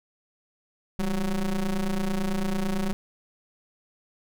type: ring-modulated tone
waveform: square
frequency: 92.5 Hz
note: F#2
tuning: in tune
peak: -22 dBFS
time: 0.99-2.93 s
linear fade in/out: 0 ms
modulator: 107 Hz
effects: none